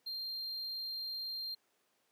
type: tone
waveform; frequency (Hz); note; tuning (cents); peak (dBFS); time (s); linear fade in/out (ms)
triangle; 4186; C8; 0; -37; 0.06-1.55; 10
effects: pink hiss -75 dBFS RMS until 2.11 s + high-pass 300 Hz 12 dB/octave